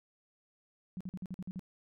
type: tone bursts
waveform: sine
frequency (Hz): 184.4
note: F#3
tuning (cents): -6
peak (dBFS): -37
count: 8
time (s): 0.97-1.594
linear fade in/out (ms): 0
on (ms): 36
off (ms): 48
effects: none